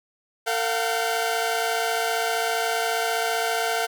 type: tone cluster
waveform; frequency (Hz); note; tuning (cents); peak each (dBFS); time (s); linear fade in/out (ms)
sawtooth; 453.8 / 696 / 751 / 1538; A#4 / F5 / F#5 / G6; -47 / -6 / +26 / -33; -24 / -22 / -27 / -27; 0.46-3.87; 20
effects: none